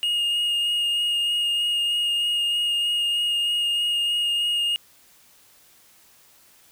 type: tone with vibrato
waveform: triangle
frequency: 2853 Hz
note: F7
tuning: 36 cents sharp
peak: -19 dBFS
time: 0.03-4.76 s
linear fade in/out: 0 ms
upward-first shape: sine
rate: 3.2 Hz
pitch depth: 11 cents each way
effects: white hiss -55 dBFS RMS until 6.71 s